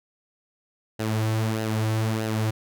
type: tone with flanger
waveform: sawtooth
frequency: 109.9 Hz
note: A2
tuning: 2 cents flat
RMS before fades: -25 dBFS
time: 0.99-2.51 s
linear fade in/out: 10 ms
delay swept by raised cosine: 0.86 to 4.96 ms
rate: 1.6 Hz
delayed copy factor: -0.55
effects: none